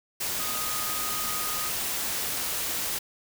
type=tone in noise; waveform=sine; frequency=1244.5 Hz; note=D#6; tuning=in tune; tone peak=-36 dBFS; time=0.39-1.7 s; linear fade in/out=10 ms; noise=white; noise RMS=-30 dBFS; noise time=0.2-2.99 s; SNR=-9 dB; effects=none